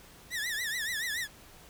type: tone with vibrato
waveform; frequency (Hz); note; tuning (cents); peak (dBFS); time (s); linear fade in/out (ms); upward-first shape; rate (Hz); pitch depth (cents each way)
sawtooth; 1834; A#6; -29; -28; 0.3-1.28; 50; triangle; 7; 180
effects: pink hiss -54 dBFS RMS until 1.69 s